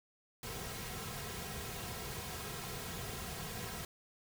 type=noise with comb filter; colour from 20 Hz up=pink; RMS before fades=-43 dBFS; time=0.43-3.85 s; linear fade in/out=2 ms; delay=3.4 ms; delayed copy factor=-0.7; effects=none